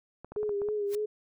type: clicks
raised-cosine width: 1 ms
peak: -29 dBFS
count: 7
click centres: 0.246 / 0.32 / 0.362 / 0.431 / 0.493 / 0.618 / 0.687 s
type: tone with vibrato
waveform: sine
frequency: 413.6 Hz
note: G#4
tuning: 7 cents flat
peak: -28 dBFS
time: 0.36-1.06 s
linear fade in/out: 10 ms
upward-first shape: sine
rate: 3.4 Hz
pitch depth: 47 cents each way
type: noise with exponential growth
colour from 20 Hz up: white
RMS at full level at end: -39 dBFS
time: 0.86-0.95 s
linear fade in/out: 1 ms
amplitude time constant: 19 ms
effects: none